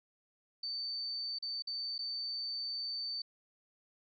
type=tone with dropouts; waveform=sine; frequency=4561 Hz; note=C#8; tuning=49 cents sharp; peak=-36 dBFS; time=0.63-3.22 s; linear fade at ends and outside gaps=5 ms; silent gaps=1.387-1.424 / 1.623-1.671 / 1.981-1.989 s; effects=none